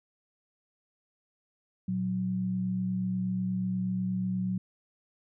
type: tone pair together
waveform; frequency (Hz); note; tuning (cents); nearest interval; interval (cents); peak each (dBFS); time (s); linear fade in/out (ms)
sine; 116.71 / 185; A#2 / F#3; +3 / 0; minor sixth; 797; -36 / -28; 1.88-4.58; 5
effects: none